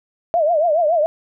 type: tone with vibrato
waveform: sine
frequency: 645 Hz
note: E5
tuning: 38 cents flat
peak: -13 dBFS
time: 0.34-1.06 s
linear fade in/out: 0 ms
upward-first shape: triangle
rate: 7.1 Hz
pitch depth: 190 cents each way
effects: none